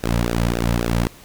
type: tone with flanger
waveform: sawtooth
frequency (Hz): 58.27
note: A#1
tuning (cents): 0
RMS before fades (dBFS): -20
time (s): 0.03-1.08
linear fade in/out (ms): 10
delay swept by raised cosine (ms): 0.92 to 2.82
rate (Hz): 3.7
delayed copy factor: -0.95
effects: pink hiss -45 dBFS RMS until 1.24 s